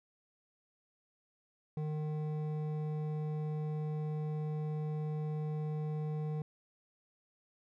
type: tone with hard clipping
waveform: sine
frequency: 152.8 Hz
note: D#3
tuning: 31 cents flat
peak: -36 dBFS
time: 1.77-6.42 s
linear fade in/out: 2 ms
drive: 10 dB
effects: none